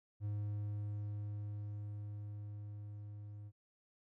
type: tone with level ramp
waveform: triangle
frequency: 103.7 Hz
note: G#2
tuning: 2 cents flat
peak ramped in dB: -34 to -45 dBFS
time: 0.2-3.52 s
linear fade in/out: 50 ms
effects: none